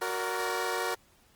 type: chord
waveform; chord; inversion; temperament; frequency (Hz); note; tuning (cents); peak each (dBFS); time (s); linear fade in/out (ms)
15% pulse; Gb augmented; none; equal with one note detuned; 370 / 466.2 / 576.2; Gb4 / Bb4 / D5; 0 / 0 / -33; -27 / -26 / -31; 0.01-0.95; 10
effects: pink hiss -63 dBFS RMS until 1.35 s + Opus 24 kbps